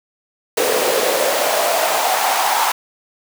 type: noise with high-pass filter sweep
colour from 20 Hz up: pink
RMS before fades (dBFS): -17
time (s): 0.57-2.72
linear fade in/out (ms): 5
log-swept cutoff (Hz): 440 to 900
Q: 4.3
effects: none